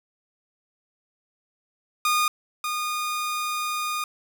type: tone pair in turn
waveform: sawtooth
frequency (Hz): 1224 / 1224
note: D#6 / D#6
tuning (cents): -29 / -29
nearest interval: unison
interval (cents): 0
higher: neither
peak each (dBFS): -16 / -22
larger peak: first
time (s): 2.05-2.28 / 2.64-4.04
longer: second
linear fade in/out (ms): 2
effects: none